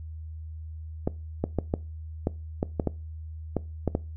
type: clicks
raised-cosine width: 2 ms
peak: -11 dBFS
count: 11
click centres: 1.075 / 1.44 / 1.587 / 1.739 / 2.271 / 2.629 / 2.798 / 2.873 / 3.567 / 3.877 / 3.951 s
effects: noise-tail reverb RT60 0.3 s tail -21 dB re dry + added 79 Hz sine -36 dBFS peak until 4.16 s